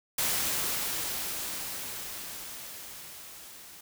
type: noise with level ramp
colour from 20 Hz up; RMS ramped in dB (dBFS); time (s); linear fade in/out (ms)
white; -28 to -49; 0.18-3.81; 5
effects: none